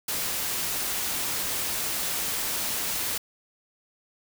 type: noise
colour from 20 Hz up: white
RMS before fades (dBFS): -29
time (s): 0.08-3.18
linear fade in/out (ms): 5
effects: none